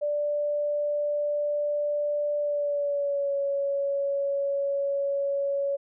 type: tone with pitch glide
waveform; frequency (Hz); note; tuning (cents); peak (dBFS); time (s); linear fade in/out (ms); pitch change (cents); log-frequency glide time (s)
sine; 587.3 to 559.5; D5 to C#5; 0 to +16; -24; 0.01-5.77; 20; -84; 2.39-3.34
effects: none